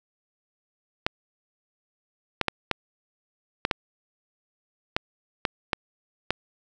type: clicks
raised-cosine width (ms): 0.3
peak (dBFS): -6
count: 10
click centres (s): 1.065 / 2.413 / 2.483 / 2.713 / 3.651 / 3.712 / 4.965 / 5.452 / 5.732 / 6.306
effects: none